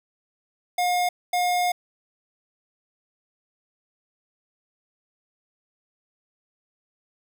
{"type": "tone bursts at uneven times", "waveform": "square", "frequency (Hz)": 715, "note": "F5", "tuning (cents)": 41, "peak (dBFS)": -21, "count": 2, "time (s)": [[0.78, 1.09], [1.33, 1.72]], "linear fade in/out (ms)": 5, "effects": []}